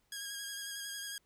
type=tone with vibrato; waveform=10% pulse; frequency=1637 Hz; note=G#6; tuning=25 cents flat; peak=-31 dBFS; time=0.12-1.18 s; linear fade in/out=2 ms; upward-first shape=square; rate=11 Hz; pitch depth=20 cents each way; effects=pink hiss -75 dBFS RMS until 1.25 s